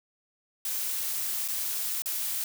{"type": "noise with dropouts", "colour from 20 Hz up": "blue", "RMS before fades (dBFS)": -31, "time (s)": [0.65, 2.44], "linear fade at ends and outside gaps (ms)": 2, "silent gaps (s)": [[1.479, 1.484], [2.021, 2.058]], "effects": []}